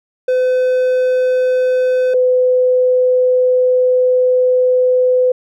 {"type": "tone pair in turn", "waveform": ["triangle", "sine"], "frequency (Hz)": [508, 504.8], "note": ["B4", "B4"], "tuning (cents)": [49, 38], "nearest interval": "unison", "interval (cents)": 11, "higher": "first", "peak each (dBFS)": -9, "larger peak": "neither", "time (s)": [[0.28, 2.14], [2.14, 5.32]], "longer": "second", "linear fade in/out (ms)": 5, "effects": []}